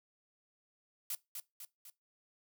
blue noise with echo, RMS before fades -38 dBFS, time 1.1-1.15 s, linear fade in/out 2 ms, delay 250 ms, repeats 3, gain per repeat -5 dB, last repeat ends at 1.9 s, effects noise-tail reverb RT60 0.2 s tail -21 dB re dry

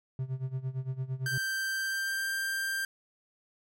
triangle tone with tremolo, 130.81 Hz, C3, in tune, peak -27 dBFS, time 0.19-1.38 s, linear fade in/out 2 ms, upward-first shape sine, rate 8.8 Hz, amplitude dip 85%
45% pulse tone with pitch glide, 1568 to 1581.6 Hz, G6 to G6, 0 to +15 cents, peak -30 dBFS, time 1.26-2.85 s, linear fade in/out 2 ms, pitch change +15 cents, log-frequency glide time 1.72-2.32 s
effects none

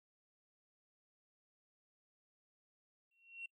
sine tone with exponential growth, 2731 Hz, F7, 39 cents flat, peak -40 dBFS, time 3.11-3.46 s, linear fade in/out 5 ms, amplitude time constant 75 ms, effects noise-tail reverb RT60 0.1 s tail -26 dB re dry + tanh soft clip ceiling -38 dBFS

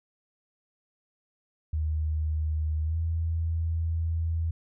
sine tone with pitch glide, 77.6 to 82.12 Hz, D#2 to E2, -4 to -6 cents, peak -25 dBFS, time 1.73-4.51 s, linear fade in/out 5 ms, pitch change +98 cents, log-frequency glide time 2.84-2.97 s, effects none

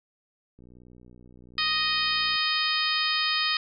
click train, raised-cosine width 3 ms, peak -39 dBFS, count 109, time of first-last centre 0.59-2.355 s, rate 61.2 Hz
harmonic tone, 622.3 Hz, D#5, in tune, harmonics 2 / 3 / 4 / 5 / 6 / 7 / 8, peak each -31 / -31 / -31 / -31 / -31 / -31 / -31 dBFS, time 1.58-3.57 s, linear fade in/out 2 ms
effects none

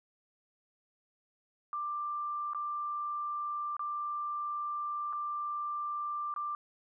sine tone with dropouts, 1183 Hz, D6, 12 cents sharp, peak -33 dBFS, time 1.73-6.55 s, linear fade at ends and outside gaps 1 ms, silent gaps 2.534-2.547 / 3.767-3.794 / 5.127-5.131 / 6.34-6.362 s, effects none

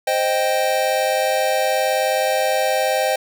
square chord, C minor, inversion none, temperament equal, 523.3 / 622.3 / 784 Hz, C5 / Eb5 / G5, 0 / 0 / 0 cents, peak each -22 dBFS, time 0.07-3.16 s, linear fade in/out 5 ms, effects none

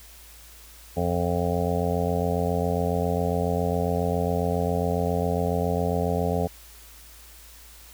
harmonic tone, 87.31 Hz, F2, in tune, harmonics 1 / 2 / 3 / 5 / 6 / 7 / 8 / 9, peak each -28 / -28 / -33 / -29 / -31 / -33 / -32 / -34 dBFS, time 0.96-6.48 s, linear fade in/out 20 ms, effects added 56 Hz sine -49 dBFS peak until 7.93 s + white hiss -49 dBFS RMS until 7.93 s

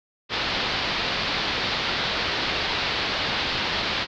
white low-pass noise, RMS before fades -26 dBFS, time 0.29-4.07 s, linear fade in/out 50 ms, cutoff 4600 Hz, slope 48 dB/octave, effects none

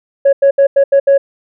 sine tone bursts at uneven times, 554.4 Hz, C#5, in tune, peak -3 dBFS, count 6, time 0.25-0.33 / 0.42-0.51 / 0.58-0.67 / 0.76-0.84 / 0.92-1 / 1.07-1.18 s, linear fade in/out 10 ms, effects tanh soft clip ceiling -3 dBFS

